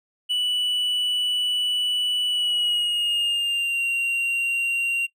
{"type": "tone with pitch glide", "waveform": "triangle", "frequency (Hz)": [2960, 2762], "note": ["F#7", "F7"], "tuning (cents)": [0, -20], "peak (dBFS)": -19, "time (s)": [0.29, 5.07], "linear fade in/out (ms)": 20, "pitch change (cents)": -120, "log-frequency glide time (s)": [2.28, 3.82], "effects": ["noise-tail reverb RT60 0.1 s tail -19 dB re dry"]}